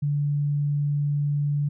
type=tone; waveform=sine; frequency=145.1 Hz; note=D3; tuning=21 cents flat; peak=-21 dBFS; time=0.02-1.69 s; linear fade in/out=10 ms; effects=none